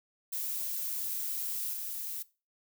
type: noise with level steps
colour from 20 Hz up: violet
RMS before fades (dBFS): -35 / -38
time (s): 0.32-2.23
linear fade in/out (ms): 10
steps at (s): 1.73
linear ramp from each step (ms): 5
effects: noise-tail reverb RT60 0.3 s tail -19 dB re dry